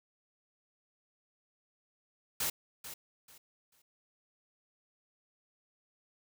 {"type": "noise with echo", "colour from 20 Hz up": "white", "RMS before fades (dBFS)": -33, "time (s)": [2.4, 2.5], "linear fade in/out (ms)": 5, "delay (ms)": 440, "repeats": 3, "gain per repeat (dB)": -12, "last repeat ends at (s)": 3.82, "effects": []}